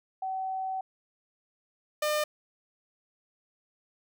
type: tone pair in turn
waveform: sine / sawtooth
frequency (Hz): 760 / 603.2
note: F#5 / D5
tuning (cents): +46 / +46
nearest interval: major third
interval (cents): 400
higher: first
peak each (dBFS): -30 / -22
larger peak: second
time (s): 0.22-0.81 / 2.02-2.24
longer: first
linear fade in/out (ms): 5
effects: none